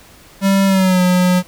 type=tone with pitch glide; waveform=square; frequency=195.2 to 181.08 Hz; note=G3 to F#3; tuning=-7 to -37 cents; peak=-11 dBFS; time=0.41-1.43 s; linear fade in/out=50 ms; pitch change=-130 cents; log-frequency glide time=0.66-1.01 s; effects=pink hiss -44 dBFS RMS until 1.47 s